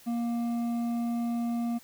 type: tone with hard clipping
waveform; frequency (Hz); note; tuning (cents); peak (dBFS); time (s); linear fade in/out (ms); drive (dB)
sine; 235.3; A#3; +16; -29; 0.06-1.79; 20; 7
effects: white hiss -55 dBFS RMS until 1.83 s